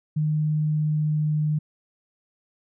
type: tone with pitch glide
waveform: sine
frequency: 153 to 152.03 Hz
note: D#3 to D#3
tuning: -29 to -40 cents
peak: -20 dBFS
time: 0.16-1.59 s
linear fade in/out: 10 ms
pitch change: -11 cents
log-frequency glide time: 0.5-1.45 s
effects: none